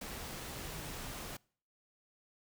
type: tone in noise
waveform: sine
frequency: 155.56 Hz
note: D#3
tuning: in tune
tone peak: -51 dBFS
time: 0.65-0.92 s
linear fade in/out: 5 ms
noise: pink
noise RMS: -44 dBFS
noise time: 0.01-1.37 s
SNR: -10 dB
effects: noise-tail reverb RT60 0.5 s tail -25 dB re dry